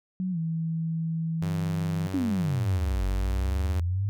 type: tone with pitch glide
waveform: sine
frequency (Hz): 185 to 162.92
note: F#3 to E3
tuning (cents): 0 to -20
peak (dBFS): -26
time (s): 0.2-2.07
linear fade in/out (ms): 0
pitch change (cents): -220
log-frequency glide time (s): 0.31-0.38
type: tone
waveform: sawtooth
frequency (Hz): 94.5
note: F#2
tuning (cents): +37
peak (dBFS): -28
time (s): 1.42-3.8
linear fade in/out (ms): 0
type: exponential two-way sweep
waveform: sine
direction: down then up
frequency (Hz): 293.4 to 47.85 to 103.8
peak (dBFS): -24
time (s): 2.14-4.09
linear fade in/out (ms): 0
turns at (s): 3.07
effects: none